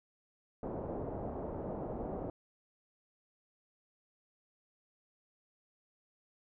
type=low-pass noise; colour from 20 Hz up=white; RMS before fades=-40 dBFS; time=0.63-2.3 s; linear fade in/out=2 ms; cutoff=690 Hz; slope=24 dB/octave; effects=none

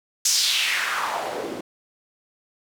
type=noise with band-pass filter sweep; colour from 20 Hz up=white; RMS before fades=-24 dBFS; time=0.25-1.61 s; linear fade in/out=5 ms; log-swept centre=6500 to 290 Hz; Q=2.6; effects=none

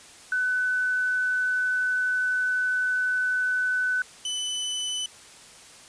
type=tone pair in turn; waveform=sine / sawtooth; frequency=1502 / 3004 Hz; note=F#6 / F#7; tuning=+26 / +26 cents; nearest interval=octave; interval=1200 cents; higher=second; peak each=-22 / -24 dBFS; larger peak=first; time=0.32-4.02 / 4.25-5.06 s; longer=first; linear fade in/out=2 ms; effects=white hiss -48 dBFS RMS until 5.88 s + resampled to 22050 Hz

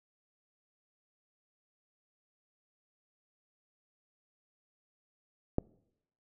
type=click; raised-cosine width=2 ms; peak=-14 dBFS; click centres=5.584 s; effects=noise-tail reverb RT60 0.8 s tail -25 dB re dry

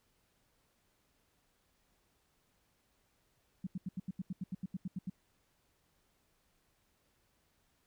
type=tone bursts; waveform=sine; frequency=185 Hz; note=F#3; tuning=in tune; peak=-35 dBFS; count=14; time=3.64-5.099 s; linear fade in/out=5 ms; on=29 ms; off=81 ms; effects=pink hiss -75 dBFS RMS until 7.86 s

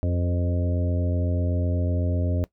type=harmonic tone with a mistuned harmonic; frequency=88 Hz; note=F2; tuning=14 cents sharp; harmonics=1 / 2 / 3 / 4 / 5 / 6 / 7; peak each=-22 / -33 / -31 / -38 / -39 / -38 / -35 dBFS; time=0.03-2.44 s; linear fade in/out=0 ms; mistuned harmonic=6; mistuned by=-18 cents; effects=noise-tail reverb RT60 0.1 s tail -19 dB re dry

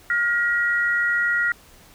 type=tone pair together; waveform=sine; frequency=1419 / 1906.3 Hz; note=F6 / A#6; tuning=+27 / +38 cents; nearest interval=perfect fourth; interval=511 cents; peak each=-21 dBFS; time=0.1-1.52 s; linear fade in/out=2 ms; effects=pink hiss -50 dBFS RMS until 1.94 s

